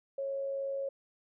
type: tone with amplitude modulation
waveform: sine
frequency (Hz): 548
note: C#5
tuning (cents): -20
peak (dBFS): -31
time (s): 0.18-0.89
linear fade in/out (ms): 5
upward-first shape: sine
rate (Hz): 103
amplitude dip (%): 30
effects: none